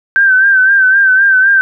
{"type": "tone with vibrato", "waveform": "sine", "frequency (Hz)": 1557, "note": "G6", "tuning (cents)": -12, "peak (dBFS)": -5, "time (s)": [0.16, 1.61], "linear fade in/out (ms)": 0, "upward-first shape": "sine", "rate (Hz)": 3.9, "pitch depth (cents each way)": 55, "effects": []}